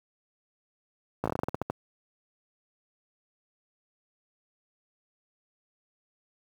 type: slowing click train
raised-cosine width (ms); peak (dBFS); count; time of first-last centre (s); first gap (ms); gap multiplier
1; -14; 12; 1.24-1.7; 16; 1.18
effects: high-pass 80 Hz 12 dB/octave + 8-bit